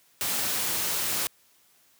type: noise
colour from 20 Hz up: white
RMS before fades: -28 dBFS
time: 0.21-1.27 s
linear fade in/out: 0 ms
effects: white hiss -62 dBFS RMS until 1.99 s + high-pass 80 Hz 12 dB/octave